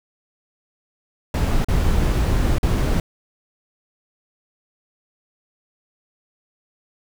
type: noise with dropouts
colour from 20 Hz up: brown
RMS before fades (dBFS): -18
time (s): 1.34-3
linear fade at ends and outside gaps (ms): 2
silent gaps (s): 1.646-1.685 / 2.584-2.63
effects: none